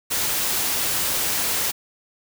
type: noise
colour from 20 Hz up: white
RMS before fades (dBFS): -23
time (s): 0.1-1.72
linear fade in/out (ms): 20
effects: none